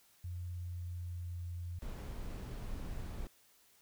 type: tone with pitch glide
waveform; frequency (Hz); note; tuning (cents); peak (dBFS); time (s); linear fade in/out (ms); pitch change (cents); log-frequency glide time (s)
sine; 88.4 to 87.18; F2 to F2; +22 to -3; -39; 0.24-1.79; 5; -25; 0.47-1.58
type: noise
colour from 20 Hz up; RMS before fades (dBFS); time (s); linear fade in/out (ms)
brown; -42; 1.82-3.27; 0
effects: white hiss -67 dBFS RMS until 3.81 s